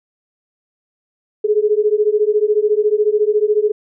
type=beating tone pair; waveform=sine; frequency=415.3 / 429.3 Hz; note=G#4 / A4; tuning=0 / -43 cents; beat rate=14 Hz; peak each=-15 dBFS; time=1.44-3.72 s; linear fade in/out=10 ms; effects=none